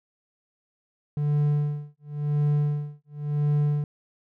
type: tone with tremolo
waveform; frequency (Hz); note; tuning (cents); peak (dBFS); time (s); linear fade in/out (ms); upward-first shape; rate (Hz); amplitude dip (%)
triangle; 147.2; D3; +4; -17; 1.17-3.84; 2; sine; 0.94; 100
effects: none